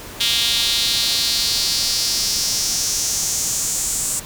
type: tone with high-pass filter sweep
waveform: sawtooth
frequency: 233.1 Hz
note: A#3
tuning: in tune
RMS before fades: -20 dBFS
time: 0.2-4.2 s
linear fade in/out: 10 ms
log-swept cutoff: 3400 to 7700 Hz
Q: 3.4
effects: pink hiss -35 dBFS RMS until 4.25 s